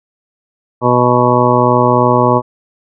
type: harmonic tone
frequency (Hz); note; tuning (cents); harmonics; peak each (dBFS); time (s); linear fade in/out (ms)
123.1; B2; -5; 1 / 2 / 3 / 4 / 5 / 7 / 8 / 9; -16 / -16 / -16 / -16 / -16 / -16 / -16 / -16; 0.81-2.42; 50
effects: none